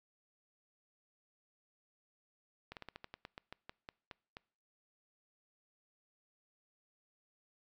slowing click train, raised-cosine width 0.3 ms, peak -30 dBFS, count 14, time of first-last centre 2.72-4.369 s, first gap 48 ms, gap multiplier 1.15, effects noise-tail reverb RT60 0.5 s tail -25 dB re dry

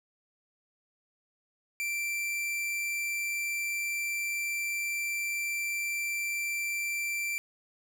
45% pulse tone, 2349 Hz, D7, in tune, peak -30 dBFS, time 1.8-7.38 s, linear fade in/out 0 ms, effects none

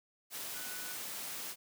sine tone in noise, 1483 Hz, F#6, 4 cents sharp, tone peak -49 dBFS, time 0.52-0.97 s, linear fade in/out 50 ms, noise white, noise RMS -42 dBFS, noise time 0.3-1.56 s, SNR -10 dB, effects high-pass 150 Hz 12 dB/octave

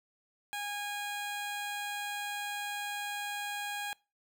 15% pulse tone, 820 Hz, G#5, 22 cents flat, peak -29 dBFS, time 0.53-3.93 s, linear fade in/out 0 ms, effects noise-tail reverb RT60 0.3 s tail -24 dB re dry

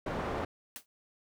white low-pass noise, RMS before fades -35 dBFS, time 0.06-0.45 s, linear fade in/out 5 ms, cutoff 850 Hz, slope 12 dB/octave
white noise with exponential decay, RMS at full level -39 dBFS, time 0.76-0.86 s, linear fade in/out 0 ms, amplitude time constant 20 ms
effects none

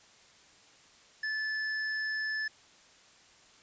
triangle tone with tanh clipping, 1740 Hz, A6, 20 cents flat, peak -33 dBFS, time 1.23-2.48 s, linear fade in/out 5 ms, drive 18 dB, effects white hiss -59 dBFS RMS until 3.62 s + resampled to 16000 Hz

